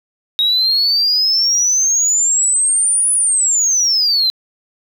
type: exponential two-way sweep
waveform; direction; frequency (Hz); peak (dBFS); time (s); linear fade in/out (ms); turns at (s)
sine; up then down; 3772 to 9956 to 3997; -10; 0.39-4.3; 0; 3.13
effects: tanh soft clip ceiling -8 dBFS + 8-bit